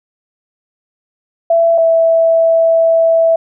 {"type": "tone pair in turn", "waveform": "sine", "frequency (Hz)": [668, 658], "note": ["E5", "E5"], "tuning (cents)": [23, -3], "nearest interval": "unison", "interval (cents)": 26, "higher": "first", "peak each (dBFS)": -7, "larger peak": "neither", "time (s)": [[1.5, 1.78], [1.78, 3.36]], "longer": "second", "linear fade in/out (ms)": 5, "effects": []}